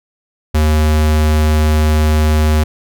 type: tone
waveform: square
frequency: 76.9 Hz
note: D#2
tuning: 20 cents flat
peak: -10 dBFS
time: 0.54-2.64 s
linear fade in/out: 10 ms
effects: none